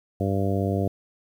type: harmonic tone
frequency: 98 Hz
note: G2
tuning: in tune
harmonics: 1 / 2 / 3 / 4 / 5 / 6 / 7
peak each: -25 / -28 / -30 / -31 / -32 / -33 / -33 dBFS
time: 0.2-0.88 s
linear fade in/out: 5 ms
effects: 9-bit